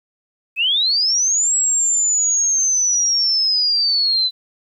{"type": "linear two-way sweep", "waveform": "sine", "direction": "up then down", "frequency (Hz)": [2489, 7740, 3984], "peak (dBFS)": -14, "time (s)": [0.56, 4.31], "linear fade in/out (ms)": 50, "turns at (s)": 1.55, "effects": ["9-bit"]}